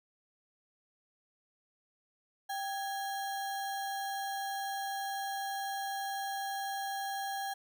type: tone with sample-and-hold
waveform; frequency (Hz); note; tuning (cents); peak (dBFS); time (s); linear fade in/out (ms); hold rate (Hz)
sine; 786; G5; +4; -34; 2.49-7.54; 10; 2450
effects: none